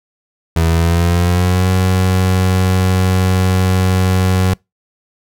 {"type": "tone with pitch glide", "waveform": "30% pulse", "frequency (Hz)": [82.3, 92.91], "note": ["E2", "F#2"], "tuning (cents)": [-2, 8], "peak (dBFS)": -8, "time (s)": [0.56, 4.54], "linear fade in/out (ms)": 5, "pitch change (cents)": 210, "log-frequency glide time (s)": [0.68, 1.7], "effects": ["noise-tail reverb RT60 0.2 s tail -26 dB re dry"]}